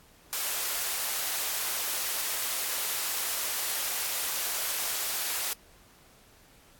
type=high-pass noise; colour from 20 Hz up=white; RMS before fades=-31 dBFS; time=0.33-5.53 s; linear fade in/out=0 ms; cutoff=530 Hz; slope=12 dB/octave; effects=pink hiss -58 dBFS RMS until 6.79 s + AAC 64 kbps